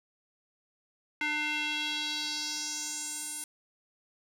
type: tone with band-pass filter sweep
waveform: square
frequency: 300.5 Hz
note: D4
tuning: 40 cents sharp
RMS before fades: -34 dBFS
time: 1.21-3.44 s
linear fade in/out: 2 ms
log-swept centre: 2100 to 10000 Hz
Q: 2.8
effects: none